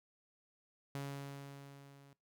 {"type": "tone with level ramp", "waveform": "sawtooth", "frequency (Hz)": 139.7, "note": "C#3", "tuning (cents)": 14, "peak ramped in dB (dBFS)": [-35, -55], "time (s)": [0.95, 2.13], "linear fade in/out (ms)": 0, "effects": ["noise-tail reverb RT60 0.2 s tail -20 dB re dry"]}